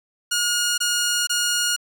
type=tone bursts; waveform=10% pulse; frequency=1433 Hz; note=F6; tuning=44 cents sharp; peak=-11 dBFS; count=3; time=0.31-1.764 s; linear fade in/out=10 ms; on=470 ms; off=22 ms; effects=none